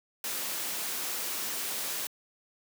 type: noise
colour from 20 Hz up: white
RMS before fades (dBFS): -34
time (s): 0.24-2.07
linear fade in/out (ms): 2
effects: high-pass 200 Hz 12 dB/octave